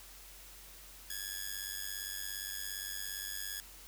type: ring-modulated tone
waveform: 5% pulse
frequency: 1683 Hz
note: G#6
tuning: 23 cents sharp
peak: -25 dBFS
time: 1.1-3.6 s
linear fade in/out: 0 ms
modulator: 48.7 Hz
effects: added 46 Hz sine -57 dBFS peak until 3.87 s + white hiss -54 dBFS RMS until 3.87 s